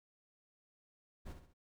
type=noise with echo; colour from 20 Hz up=brown; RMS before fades=-45 dBFS; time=1.25-1.34 s; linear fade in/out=20 ms; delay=66 ms; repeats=3; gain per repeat=-7 dB; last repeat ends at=1.538 s; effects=none